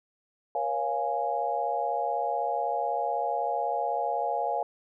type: chord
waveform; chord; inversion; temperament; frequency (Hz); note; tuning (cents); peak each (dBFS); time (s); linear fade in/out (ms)
sine; Bb minor seventh; none; equal with one note detuned; 478.4 / 554.4 / 698.5 / 830.6; Bb4 / Db5 / F5 / Ab5; +45 / 0 / 0 / 0; -35 / -33 / -30 / -30; 0.55-4.63; 2
effects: none